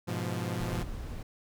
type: chord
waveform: sawtooth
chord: F diminished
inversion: first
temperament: equal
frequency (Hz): 103.83 / 123.47 / 174.61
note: Ab2 / Cb3 / F3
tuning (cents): 0 / 0 / 0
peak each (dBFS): -32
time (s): 0.07-0.84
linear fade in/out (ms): 20
type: noise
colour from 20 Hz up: brown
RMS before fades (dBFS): -38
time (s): 0.59-1.23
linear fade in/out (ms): 5
effects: none